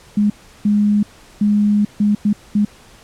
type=tone bursts at uneven times; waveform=sine; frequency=207.3 Hz; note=G#3; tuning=3 cents flat; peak=-11 dBFS; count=6; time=0.17-0.3 / 0.65-1.03 / 1.41-1.85 / 2-2.15 / 2.25-2.33 / 2.55-2.65 s; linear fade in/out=5 ms; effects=pink hiss -45 dBFS RMS until 3.03 s + low-pass 10000 Hz 12 dB/octave